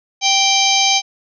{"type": "harmonic tone with a mistuned harmonic", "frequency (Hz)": 784, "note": "G5", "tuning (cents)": 0, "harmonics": [1, 3, 4, 5, 6, 7, 8], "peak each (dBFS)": [-18, -19, -18, -20, -22, -22, -19], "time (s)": [0.21, 1.02], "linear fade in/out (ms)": 50, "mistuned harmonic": 7, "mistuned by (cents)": -72, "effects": []}